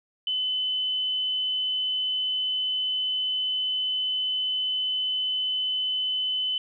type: tone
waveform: sine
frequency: 3025 Hz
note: F#7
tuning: 38 cents sharp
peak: -24 dBFS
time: 0.27-6.58 s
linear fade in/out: 2 ms
effects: none